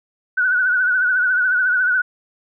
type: tone with vibrato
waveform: sine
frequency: 1485 Hz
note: F#6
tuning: 6 cents sharp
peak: -14 dBFS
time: 0.37-2.02 s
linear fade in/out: 10 ms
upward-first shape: triangle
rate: 14 Hz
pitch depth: 74 cents each way
effects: none